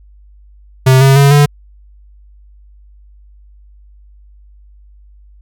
square tone with pitch steps, 130.81 / 135.42 / 140.2 / 145.14 Hz, C3 / C#3 / C#3 / D3, 0 / -40 / +20 / -20 cents, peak -5 dBFS, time 0.86-1.46 s, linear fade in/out 10 ms, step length 150 ms, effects added 50 Hz sine -39 dBFS peak until 5.41 s

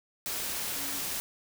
sine tone in noise, 280.3 Hz, C#4, 19 cents sharp, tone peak -45 dBFS, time 0.76-1 s, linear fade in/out 0 ms, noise white, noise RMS -34 dBFS, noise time 0.26-1.2 s, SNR -14 dB, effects none

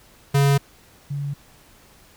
square / sine tone pair in turn, 140 / 142.2 Hz, C#3 / C#3, +18 / +45 cents, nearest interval unison, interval 27 cents, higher second, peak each -15 / -24 dBFS, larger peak first, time 0.34-0.58 / 1.1-1.34 s, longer neither, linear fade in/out 10 ms, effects pink hiss -52 dBFS RMS until 2.16 s

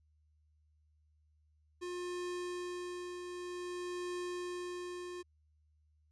square tone with tremolo, 356.2 Hz, F4, 34 cents sharp, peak -38 dBFS, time 1.81-5.23 s, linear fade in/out 20 ms, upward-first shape triangle, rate 0.53 Hz, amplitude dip 45%, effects added 76 Hz sine -68 dBFS peak until 6.11 s + resampled to 22050 Hz

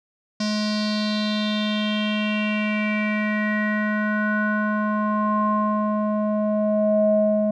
square tone with low-pass filter sweep, 211.6 Hz, G#3, 33 cents sharp, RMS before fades -22 dBFS, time 0.4-7.51 s, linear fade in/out 5 ms, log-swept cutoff 5200 to 560 Hz, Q 5.9, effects none

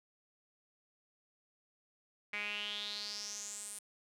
sawtooth tone with band-pass filter sweep, 207.1 Hz, G#3, 5 cents flat, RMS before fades -42 dBFS, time 2.33-3.79 s, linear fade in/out 5 ms, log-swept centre 2200 to 9600 Hz, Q 6.2, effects none

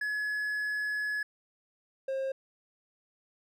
triangle tone pair in turn, 1697 / 534.5 Hz, G#6 / C5, +37 / +37 cents, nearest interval octave + minor sixth, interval 2000 cents, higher first, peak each -28 dBFS, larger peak neither, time 0.01-1.23 / 2.08-2.32 s, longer first, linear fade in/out 5 ms, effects none

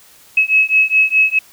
sine beating tone pair, 2571 / 2575.8 Hz, E7 / E7, -44 / -41 cents, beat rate 4.8 Hz, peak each -13 dBFS, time 0.37-1.39 s, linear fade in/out 5 ms, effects white hiss -46 dBFS RMS until 1.52 s

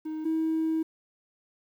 triangle tone pair in turn, 312.7 / 320.2 Hz, D#4 / D#4, +9 / +50 cents, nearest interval unison, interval 41 cents, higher second, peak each -29 / -21 dBFS, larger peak second, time 0.05-0.25 / 0.25-0.83 s, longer second, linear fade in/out 10 ms, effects tanh soft clip ceiling -21 dBFS + 10-bit

